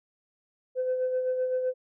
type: tone with tremolo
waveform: sine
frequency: 510 Hz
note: C5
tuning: 44 cents flat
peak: -22 dBFS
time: 0.75-1.74 s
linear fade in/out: 50 ms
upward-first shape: sine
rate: 7.8 Hz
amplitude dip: 45%
effects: tanh soft clip ceiling -21 dBFS